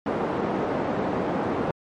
pink band-pass noise, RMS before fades -26 dBFS, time 0.06-1.71 s, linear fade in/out 2 ms, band 210 to 900 Hz, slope 12 dB/octave, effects MP3 48 kbps

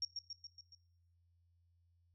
sine tone with echo, 5550 Hz, F8, 12 cents flat, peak -35 dBFS, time 0.02-0.05 s, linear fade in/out 2 ms, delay 140 ms, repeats 5, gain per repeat -4 dB, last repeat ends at 0.75 s, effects noise-tail reverb RT60 0.9 s tail -22 dB re dry + added 86 Hz sine -70 dBFS peak until 2.14 s

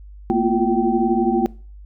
sine tone cluster, 223.3 / 241.6 / 342.4 / 354.6 / 774 Hz, A3 / B3 / F4 / F4 / G5, +26 / -38 / -34 / +26 / -22 cents, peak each -22 dBFS, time 0.3-1.46 s, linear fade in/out 0 ms, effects noise-tail reverb RT60 0.4 s tail -22 dB re dry + added 50 Hz sine -37 dBFS peak until 1.85 s

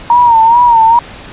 sine tone with vibrato, 932.3 Hz, A#5, in tune, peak -3 dBFS, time 0.1-0.99 s, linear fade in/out 2 ms, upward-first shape sine, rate 2.4 Hz, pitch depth 80 cents each way, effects pink hiss -30 dBFS RMS until 1.32 s + resampled to 8000 Hz

